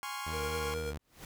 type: chord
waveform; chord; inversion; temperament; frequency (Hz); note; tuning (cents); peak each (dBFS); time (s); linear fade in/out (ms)
sawtooth; Db major seventh; second; equal with one note detuned; 826.3 / 1046.5 / 1108.7 / 1396.9; Ab5 / C6 / Db6 / F6; -9 / 0 / 0 / 0; -39 / -39 / -38 / -42; 0.03-0.74; 0
type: tone with vibrato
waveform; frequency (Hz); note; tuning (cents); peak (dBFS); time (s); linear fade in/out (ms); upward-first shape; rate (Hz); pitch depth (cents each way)
sawtooth; 76.5; D#2; -29; -34; 0.26-0.98; 10; triangle; 4.3; 120
type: tone with tremolo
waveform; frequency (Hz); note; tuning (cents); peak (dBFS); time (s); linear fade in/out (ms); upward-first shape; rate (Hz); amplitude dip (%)
square; 470.1; A#4; +15; -35; 0.31-0.94; 50; triangle; 9.1; 35
type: noise with exponential growth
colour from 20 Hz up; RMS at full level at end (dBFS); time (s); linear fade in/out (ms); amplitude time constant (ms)
pink; -45; 0.99-1.25; 2; 56
effects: none